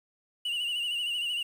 triangle tone with vibrato, 2869 Hz, F7, 46 cents sharp, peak -27 dBFS, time 0.45-1.43 s, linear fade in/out 5 ms, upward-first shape sine, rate 13 Hz, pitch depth 65 cents each way, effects 9-bit

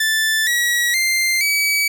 sawtooth tone with pitch steps, 1760 / 1919.3 / 2093 / 2282 Hz, A6 / B6 / C7 / C#7, 0 / -50 / 0 / +50 cents, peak -12 dBFS, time 0-1.88 s, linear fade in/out 5 ms, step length 470 ms, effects none

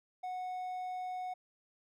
triangle tone, 735 Hz, F#5, 12 cents flat, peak -35 dBFS, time 0.23-1.34 s, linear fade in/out 10 ms, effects none

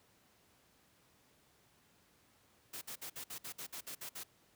white noise bursts, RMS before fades -45 dBFS, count 11, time 2.73-4.236 s, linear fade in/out 10 ms, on 86 ms, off 56 ms, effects pink hiss -69 dBFS RMS until 4.55 s + high-pass 80 Hz 12 dB/octave

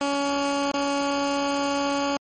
15% pulse tone with dropouts, 281.5 Hz, C#4, 27 cents sharp, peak -16 dBFS, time 0.01-2.17 s, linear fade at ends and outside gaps 1 ms, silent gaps 0.715-0.74 s, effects MP3 32 kbps

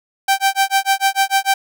sawtooth tone with tremolo, 781 Hz, G5, 7 cents flat, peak -7 dBFS, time 0.28-1.54 s, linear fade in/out 5 ms, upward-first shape sine, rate 6.7 Hz, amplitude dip 100%, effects none

